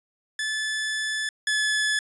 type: tone pair in turn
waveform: sawtooth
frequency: 1736 / 1719 Hz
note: A6 / A6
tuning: -24 / -41 cents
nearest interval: unison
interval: 17 cents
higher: first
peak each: -22 / -18 dBFS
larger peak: second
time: 0.39-1.29 / 1.47-1.99 s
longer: first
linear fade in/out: 2 ms
effects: resampled to 24000 Hz

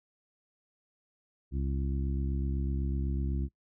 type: harmonic tone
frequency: 68 Hz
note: C#2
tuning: 33 cents flat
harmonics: 1 / 2 / 3 / 4 / 5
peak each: -30 / -36 / -40 / -42 / -44 dBFS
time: 1.51-3.49 s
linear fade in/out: 50 ms
effects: noise-tail reverb RT60 0.1 s tail -21 dB re dry

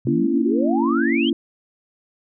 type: exponential sweep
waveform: sine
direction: up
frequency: 121.4 to 3277 Hz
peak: -23 dBFS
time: 0.05-1.3 s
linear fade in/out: 5 ms
type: chord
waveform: sine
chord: A# diminished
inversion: none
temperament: just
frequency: 233.1 / 279.7 / 335.6 Hz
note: A#3 / C#4 / E4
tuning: 0 / +16 / +31 cents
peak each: -21 dBFS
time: 0.07-1.33 s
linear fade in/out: 2 ms
effects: none

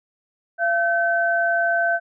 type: tone pair together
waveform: sine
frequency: 683 / 1533.3 Hz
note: F5 / G6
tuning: -39 / -39 cents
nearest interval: octave + major second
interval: 1400 cents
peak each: -20 dBFS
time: 0.58-2 s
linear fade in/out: 50 ms
effects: none

